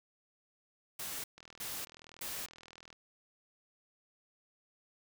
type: noise bursts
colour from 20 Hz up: white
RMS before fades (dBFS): -41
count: 3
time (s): 0.99-2.46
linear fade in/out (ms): 5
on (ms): 250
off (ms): 360
type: click train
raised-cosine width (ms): 0.2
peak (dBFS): -35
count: 64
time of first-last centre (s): 1.38-2.928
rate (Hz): 40.7
effects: none